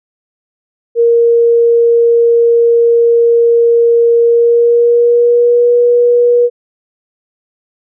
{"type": "tone with pitch glide", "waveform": "sine", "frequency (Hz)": [467.8, 481.8], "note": ["A#4", "B4"], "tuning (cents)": [6, -43], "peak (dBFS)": -5, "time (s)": [0.95, 6.5], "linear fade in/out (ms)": 50, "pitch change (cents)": 51, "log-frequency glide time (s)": [4.22, 5.74], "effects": []}